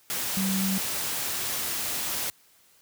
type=tone in noise; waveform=sine; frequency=191.8 Hz; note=G3; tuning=37 cents flat; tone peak=-25 dBFS; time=0.37-0.78 s; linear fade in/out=0 ms; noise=white; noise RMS=-30 dBFS; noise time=0.1-2.3 s; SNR=+2 dB; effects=white hiss -60 dBFS RMS until 2.81 s + high-pass 60 Hz 12 dB/octave